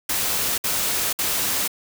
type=noise bursts; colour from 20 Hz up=white; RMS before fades=-23 dBFS; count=3; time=0.09-1.678 s; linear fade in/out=5 ms; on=490 ms; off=59 ms; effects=none